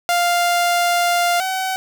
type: tone pair in turn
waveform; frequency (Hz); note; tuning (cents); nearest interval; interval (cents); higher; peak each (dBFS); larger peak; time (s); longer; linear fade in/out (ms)
sawtooth; 698.5 / 757; F5 / F#5; 0 / +39; minor second; 139; second; -11 / -16; first; 0.09-1.4 / 1.4-1.76; first; 0
effects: none